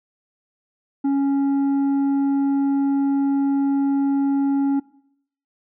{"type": "tone with tanh clipping", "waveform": "sine", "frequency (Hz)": 277.2, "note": "C#4", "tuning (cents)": 0, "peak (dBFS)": -18, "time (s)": [1.04, 4.8], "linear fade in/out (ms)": 10, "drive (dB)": 6, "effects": ["noise-tail reverb RT60 0.7 s tail -21 dB re dry"]}